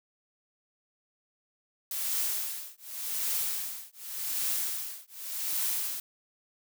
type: noise with tremolo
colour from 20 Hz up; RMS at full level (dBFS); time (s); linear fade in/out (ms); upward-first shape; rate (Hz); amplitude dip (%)
blue; -29; 1.91-6; 2; triangle; 0.87; 100
effects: none